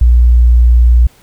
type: tone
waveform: sine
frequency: 59.7 Hz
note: A#1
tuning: 42 cents sharp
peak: -3 dBFS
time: 0.01-1.07 s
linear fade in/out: 5 ms
effects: pink hiss -46 dBFS RMS until 1.22 s